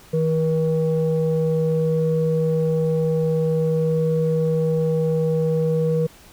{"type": "tone pair together", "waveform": "sine", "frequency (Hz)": [160, 479.5], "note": ["D#3", "A#4"], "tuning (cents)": [49, 49], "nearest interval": "octave + perfect fifth", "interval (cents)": 1900, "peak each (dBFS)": -19, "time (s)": [0.13, 6.07], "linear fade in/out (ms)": 10, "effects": ["tanh soft clip ceiling -11 dBFS", "pink hiss -48 dBFS RMS until 6.32 s"]}